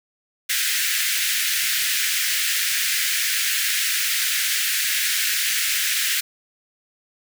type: high-pass noise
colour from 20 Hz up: pink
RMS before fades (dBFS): -22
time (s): 0.49-6.21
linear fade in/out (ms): 10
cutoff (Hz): 1600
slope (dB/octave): 48
effects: none